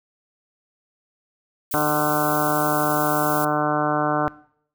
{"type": "noise", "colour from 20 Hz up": "violet", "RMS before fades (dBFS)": -29, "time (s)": [1.71, 3.45], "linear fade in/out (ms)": 5}
{"type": "harmonic tone", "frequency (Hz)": 150, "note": "D3", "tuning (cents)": 37, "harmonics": [1, 2, 3, 4, 5, 6, 7, 8, 9, 10], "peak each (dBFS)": [-30, -25, -30, -26, -25, -31, -28, -30, -29, -30], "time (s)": [1.74, 4.28], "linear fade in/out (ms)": 0}
{"effects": ["noise-tail reverb RT60 0.6 s tail -20 dB re dry"]}